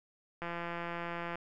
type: click train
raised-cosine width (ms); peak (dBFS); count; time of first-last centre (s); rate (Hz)
0.5; -24; 161; 0.42-1.356; 171
effects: none